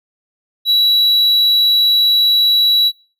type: tone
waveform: triangle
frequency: 3915 Hz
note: B7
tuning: 16 cents flat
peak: -8 dBFS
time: 0.65-2.92 s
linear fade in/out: 50 ms
effects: noise-tail reverb RT60 0.4 s tail -23 dB re dry